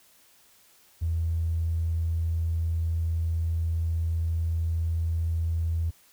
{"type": "tone", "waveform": "triangle", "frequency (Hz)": 82.41, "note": "E2", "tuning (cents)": 0, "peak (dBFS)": -20, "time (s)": [1.01, 5.91], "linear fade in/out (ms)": 20, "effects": ["tanh soft clip ceiling -22 dBFS", "white hiss -59 dBFS RMS until 6.12 s"]}